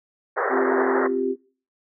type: band-pass noise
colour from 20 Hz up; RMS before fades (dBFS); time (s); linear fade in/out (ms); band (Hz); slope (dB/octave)
pink; -24; 0.36-1.08; 20; 380 to 1900; 96
type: chord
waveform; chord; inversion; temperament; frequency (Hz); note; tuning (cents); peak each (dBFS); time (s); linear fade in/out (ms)
sine; C suspended fourth; none; equal; 261.6 / 349.2 / 392; C4 / F4 / G4; 0 / 0 / 0; -26 / -28 / -23; 0.49-1.36; 50
effects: noise-tail reverb RT60 0.4 s tail -20 dB re dry